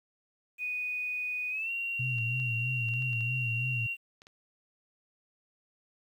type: tone with pitch glide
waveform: sine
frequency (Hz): 2482 to 2754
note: D#7 to F7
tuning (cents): -5 to -25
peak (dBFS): -31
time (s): 0.58-3.97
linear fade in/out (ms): 50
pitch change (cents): +180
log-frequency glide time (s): 1.5-1.71
type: tone with vibrato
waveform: sine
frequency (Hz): 120.5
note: B2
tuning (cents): -42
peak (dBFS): -31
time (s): 1.99-3.87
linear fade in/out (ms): 10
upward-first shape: sine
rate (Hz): 3.1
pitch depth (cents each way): 94
type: clicks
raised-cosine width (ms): 0.2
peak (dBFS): -35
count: 9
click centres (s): 2.184 / 2.4 / 2.887 / 2.938 / 3.023 / 3.131 / 3.208 / 4.219 / 4.269
effects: 10-bit